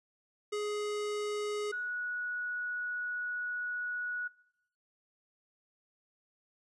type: tone pair in turn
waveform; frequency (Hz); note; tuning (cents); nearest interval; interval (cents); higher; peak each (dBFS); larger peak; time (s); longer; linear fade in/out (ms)
square / sine; 417.4 / 1464.4; G#4 / F#6; +9 / -18; octave + minor seventh; 2173; second; -33 / -34; first; 0.52-1.72 / 1.72-4.28; second; 10
effects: noise-tail reverb RT60 0.8 s tail -22 dB re dry + resampled to 22050 Hz